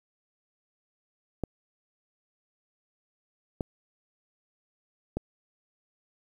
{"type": "clicks", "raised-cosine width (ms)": 2, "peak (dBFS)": -16, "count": 3, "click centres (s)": [1.437, 3.608, 5.17], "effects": ["9-bit"]}